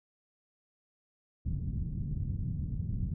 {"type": "low-pass noise", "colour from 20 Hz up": "white", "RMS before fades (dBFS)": -34, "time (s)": [1.45, 3.14], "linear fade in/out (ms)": 5, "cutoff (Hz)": 160, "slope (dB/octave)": 24, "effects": []}